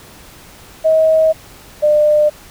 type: tone pair in turn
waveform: sine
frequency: 636 / 600.3 Hz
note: D#5 / D5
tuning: +38 / +38 cents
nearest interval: minor second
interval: 100 cents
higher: first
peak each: -8 dBFS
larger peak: neither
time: 0.84-1.33 / 1.82-2.3 s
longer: first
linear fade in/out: 20 ms
effects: pink hiss -40 dBFS RMS until 2.5 s